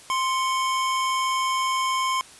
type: tone pair together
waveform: square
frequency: 1046.5 / 2217 Hz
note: C6 / C#7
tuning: 0 / 0 cents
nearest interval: octave + minor second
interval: 1300 cents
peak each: -23 / -31 dBFS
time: 0.1-2.21 s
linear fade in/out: 0 ms
effects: white hiss -47 dBFS RMS until 2.39 s + resampled to 24000 Hz